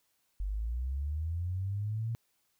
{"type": "linear sweep", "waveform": "sine", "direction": "up", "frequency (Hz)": [46, 116.54], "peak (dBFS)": -31, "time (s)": [0.4, 2.15], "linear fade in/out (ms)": 0, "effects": ["white hiss -75 dBFS RMS until 2.59 s"]}